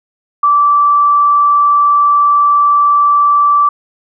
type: tone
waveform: sine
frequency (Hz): 1163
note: D6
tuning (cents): -17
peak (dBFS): -6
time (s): 0.43-3.69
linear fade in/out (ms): 5
effects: none